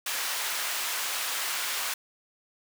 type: high-pass noise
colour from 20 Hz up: pink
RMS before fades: -31 dBFS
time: 0.06-1.94 s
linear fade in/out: 5 ms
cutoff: 1200 Hz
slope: 12 dB/octave
effects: none